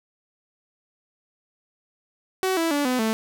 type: tone with pitch steps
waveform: sawtooth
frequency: 376.5 / 329.7 / 288.6 / 252.7 / 221.3 Hz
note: F#4 / E4 / D4 / B3 / A3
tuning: +30 / 0 / -30 / +40 / +10 cents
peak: -17 dBFS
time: 2.43-3.13 s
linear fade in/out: 0 ms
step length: 140 ms
effects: none